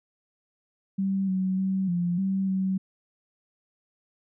sine tone with pitch steps, 193.8 / 187.8 / 190.8 / 174.8 / 192.5 / 189.8 Hz, G3 / F#3 / G3 / F3 / G3 / F#3, -20 / +26 / -47 / +2 / -31 / +44 cents, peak -23 dBFS, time 0.98-2.78 s, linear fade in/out 10 ms, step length 300 ms, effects none

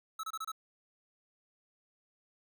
square tone bursts, 1299 Hz, E6, 26 cents flat, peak -37 dBFS, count 5, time 0.19-0.518 s, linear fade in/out 5 ms, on 44 ms, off 27 ms, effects none

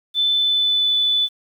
sine tone with pitch glide, 3520 to 3486 Hz, A7 to A7, 0 to -17 cents, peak -15 dBFS, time 0.14-1.29 s, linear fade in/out 50 ms, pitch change -17 cents, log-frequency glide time 0.33-0.96 s, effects 8-bit

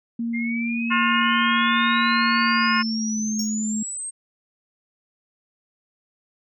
sine tone with pitch glide, 232.5 to 215.7 Hz, A#3 to A3, -4 to -34 cents, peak -23 dBFS, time 0.19-3.83 s, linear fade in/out 5 ms, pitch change -130 cents, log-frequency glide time 2.4-3.27 s
sine exponential sweep, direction up, 2093 to 8500 Hz, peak -28 dBFS, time 0.33-4.11 s, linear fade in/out 20 ms
harmonic tone, 356.9 Hz, F4, 38 cents sharp, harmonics 3 / 4 / 5 / 6 / 7 / 8, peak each -22 / -24 / -26 / -28 / -29 / -30 dBFS, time 0.9-2.83 s, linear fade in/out 20 ms
square tone with exponential decay, 5510 Hz, F8, 24 cents flat, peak -24 dBFS, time 3.39-3.56 s, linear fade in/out 5 ms, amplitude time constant 35 ms
effects none

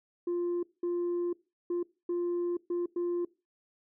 sine tone bursts at uneven times, 349.2 Hz, F4, in tune, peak -26 dBFS, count 6, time 0.27-0.63 / 0.83-1.33 / 1.7-1.83 / 2.09-2.57 / 2.7-2.86 / 2.96-3.25 s, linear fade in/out 5 ms, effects noise-tail reverb RT60 0.3 s tail -23 dB re dry + tanh soft clip ceiling -27 dBFS

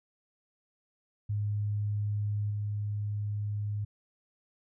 sine tone with level steps, 103.83 Hz, G#2, in tune, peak -28 / -30 dBFS, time 1.29-3.85 s, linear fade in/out 10 ms, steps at 2.5 s, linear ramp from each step 10 ms, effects none

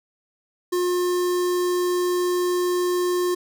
square tone with notch filter, 357.3 Hz, F4, 40 cents sharp, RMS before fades -22 dBFS, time 0.72-3.35 s, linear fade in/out 10 ms, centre 2400 Hz, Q 1.3, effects none

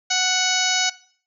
harmonic tone with a mistuned harmonic, 740 Hz, F#5, in tune, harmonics 1 / 2 / 3 / 4 / 5 / 6 / 7 / 8 / 9, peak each -27 / -27 / -27 / -27 / -27 / -27 / -27 / -27 / -27 dBFS, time 0.1-0.9 s, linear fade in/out 10 ms, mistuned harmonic 5, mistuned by +50 cents, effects noise-tail reverb RT60 0.5 s tail -19 dB re dry

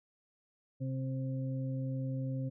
harmonic tone, 131.8 Hz, C3, 13 cents sharp, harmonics 1 / 2 / 4, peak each -34 / -40 / -46 dBFS, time 0.8-2.5 s, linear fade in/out 20 ms, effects none

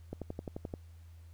click train, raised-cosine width 2 ms, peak -25 dBFS, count 8, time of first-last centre 0.13-0.739 s, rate 11.5 Hz, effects added 83 Hz sine -50 dBFS peak until 1.33 s + pink hiss -69 dBFS RMS until 1.33 s

